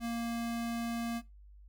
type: tone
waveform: square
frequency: 233.1 Hz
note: A#3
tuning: in tune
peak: -34 dBFS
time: 0-1.22 s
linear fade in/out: 50 ms
effects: noise-tail reverb RT60 0.2 s tail -18 dB re dry + added 50 Hz sine -52 dBFS peak until 1.68 s